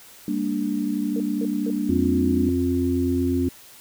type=chord; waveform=sine; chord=G minor; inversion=none; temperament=equal with one note detuned; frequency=201 / 233.1 / 293.7 Hz; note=G3 / Bb3 / D4; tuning=+44 / 0 / 0 cents; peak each=-27 / -27 / -25 dBFS; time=0.28-2.49 s; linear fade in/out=2 ms
type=tone bursts; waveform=sine; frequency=460 Hz; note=A#4; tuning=23 cents flat; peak=-28 dBFS; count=3; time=1.16-1.703 s; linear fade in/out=2 ms; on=41 ms; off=210 ms
type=harmonic tone; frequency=88.1 Hz; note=F2; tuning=16 cents sharp; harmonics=1 / 3 / 4; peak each=-26 / -21 / -26 dBFS; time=1.89-3.49 s; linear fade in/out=5 ms
effects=white hiss -47 dBFS RMS until 3.8 s